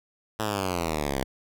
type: exponential sweep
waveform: 5% pulse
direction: down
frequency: 111.6 to 64.2 Hz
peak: -15 dBFS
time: 0.39-1.24 s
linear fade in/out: 10 ms
effects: none